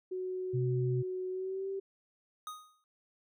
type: tone with pitch glide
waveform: sine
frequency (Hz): 370 to 389.1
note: F#4 to G4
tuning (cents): 0 to -13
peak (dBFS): -34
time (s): 0.11-1.8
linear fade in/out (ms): 10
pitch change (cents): +87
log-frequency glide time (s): 1.3-1.69
type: tone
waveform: sine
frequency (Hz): 128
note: C3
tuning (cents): -38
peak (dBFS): -29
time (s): 0.53-1.03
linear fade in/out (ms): 20
type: tone with exponential decay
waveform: square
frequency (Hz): 1244.5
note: D#6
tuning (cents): 0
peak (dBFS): -38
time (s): 2.47-2.84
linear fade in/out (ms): 1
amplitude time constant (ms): 80
effects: none